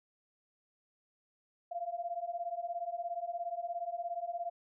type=beating tone pair; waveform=sine; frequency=681 / 698 Hz; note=F5 / F5; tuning=-44 / -1 cents; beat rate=17 Hz; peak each=-39 / -38 dBFS; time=1.71-4.5 s; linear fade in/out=10 ms; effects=none